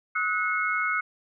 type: tone cluster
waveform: sine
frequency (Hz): 1278 / 1475 / 2175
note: D#6 / F#6 / C#7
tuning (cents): +46 / -6 / -33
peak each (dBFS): -28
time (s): 0.15-1.01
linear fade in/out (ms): 10
effects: none